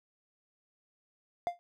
triangle tone with exponential decay, 698.5 Hz, F5, in tune, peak -23 dBFS, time 1.47-1.59 s, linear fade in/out 0 ms, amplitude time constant 24 ms, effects none

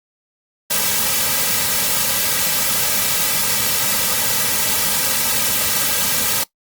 white noise with comb filter, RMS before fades -18 dBFS, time 0.7-6.44 s, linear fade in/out 10 ms, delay 2.8 ms, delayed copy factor -0.95, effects noise-tail reverb RT60 0.1 s tail -19 dB re dry + Opus 48 kbps

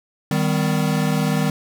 square chord, Eb augmented, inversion none, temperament equal with one note detuned, 155.56 / 196 / 252.4 Hz, Eb3 / G3 / B3, 0 / 0 / +38 cents, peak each -21 / -23 / -25 dBFS, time 0.31-1.5 s, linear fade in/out 2 ms, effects none

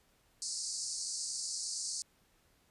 pink band-pass noise, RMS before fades -39 dBFS, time 0.42-2.02 s, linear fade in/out 0 ms, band 4400 to 9400 Hz, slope 96 dB/octave, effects pink hiss -70 dBFS RMS until 2.7 s + resampled to 32000 Hz

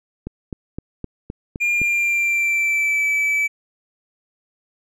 click train, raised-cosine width 3 ms, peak -15 dBFS, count 7, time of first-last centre 0.27-1.816 s, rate 3.88 Hz
triangle tone with pitch glide, 2407 to 2305 Hz, D7 to D7, +42 to -33 cents, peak -15 dBFS, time 1.6-3.48 s, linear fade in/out 20 ms, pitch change -75 cents, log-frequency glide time 1.73-3.06 s
effects none

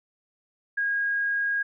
sine tone, 1635 Hz, G#6, 28 cents flat, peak -23 dBFS, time 0.77-1.63 s, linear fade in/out 10 ms, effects none

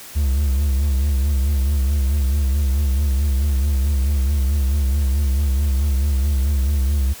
triangle tone with vibrato, 69.3 Hz, C#2, in tune, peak -13 dBFS, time 0.15-7.14 s, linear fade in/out 20 ms, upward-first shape sine, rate 4.6 Hz, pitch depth 110 cents each way, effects white hiss -38 dBFS RMS until 7.2 s

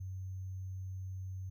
sine tone with sample-and-hold, 93.8 Hz, F#2, 24 cents sharp, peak -39 dBFS, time 0-1.5 s, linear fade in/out 10 ms, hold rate 6300 Hz, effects none

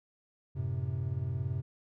triangle chord, F# diminished, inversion none, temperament equal, 92.5 / 110 / 130.81 Hz, F#2 / A2 / C3, 0 / 0 / 0 cents, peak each -34 / -36 / -32 dBFS, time 0.55-1.62 s, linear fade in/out 20 ms, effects none

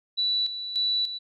sine tone with tremolo, 3951 Hz, B7, in tune, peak -22 dBFS, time 0.17-1.19 s, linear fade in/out 20 ms, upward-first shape square, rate 1.7 Hz, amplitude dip 65%, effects none

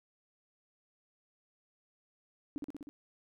sine tone with echo, 289.5 Hz, D4, 25 cents flat, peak -34 dBFS, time 2.56-2.58 s, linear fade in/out 0 ms, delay 62 ms, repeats 5, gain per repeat -2 dB, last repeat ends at 2.89 s, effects none

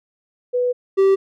sine / triangle tone pair in turn, 493.9 / 388.2 Hz, B4 / G4, 0 / -17 cents, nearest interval major third, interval 417 cents, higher first, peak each -16 / -9 dBFS, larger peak second, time 0.53-0.73 / 0.97-1.16 s, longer first, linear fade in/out 20 ms, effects none

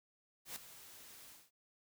white noise with ADSR envelope, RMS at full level -43 dBFS, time 0.45-1.51 s, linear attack 110 ms, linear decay 6 ms, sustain -13 dB, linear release 220 ms, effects none

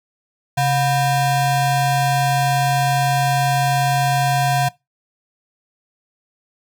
square ring-modulated tone, 425.2 Hz, G#4, 41 cents sharp, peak -13 dBFS, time 0.57-4.69 s, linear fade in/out 10 ms, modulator 290 Hz, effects noise-tail reverb RT60 0.2 s tail -21 dB re dry

